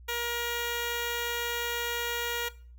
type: tone with notch filter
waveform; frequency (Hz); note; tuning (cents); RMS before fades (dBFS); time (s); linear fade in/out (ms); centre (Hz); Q
5% pulse; 474.3; A#4; +30; -32; 0.08-2.49; 10; 4900; 1.3
effects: noise-tail reverb RT60 0.4 s tail -18 dB re dry + added 60 Hz sine -47 dBFS peak until 2.78 s